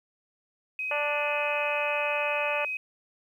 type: tone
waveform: sine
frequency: 2525 Hz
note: D#7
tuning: 25 cents sharp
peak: -29 dBFS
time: 0.79-2.77 s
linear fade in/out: 2 ms
type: harmonic tone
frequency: 293.7 Hz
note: D4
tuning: in tune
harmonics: 2 / 3 / 4 / 5 / 6 / 7 / 8 / 9 / 10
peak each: -30 / -34 / -36 / -38 / -40 / -41 / -42 / -43 / -44 dBFS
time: 0.91-2.65 s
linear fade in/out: 2 ms
effects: 10-bit